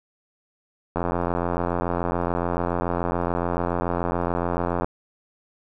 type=click train; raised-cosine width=1 ms; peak=-10 dBFS; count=339; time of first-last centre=0.96-4.845 s; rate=87 Hz; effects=none